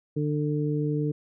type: harmonic tone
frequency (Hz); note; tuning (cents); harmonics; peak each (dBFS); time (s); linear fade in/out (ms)
149; D3; +25; 1 / 2 / 3; -26 / -29 / -31; 0.16-1.12; 10
effects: none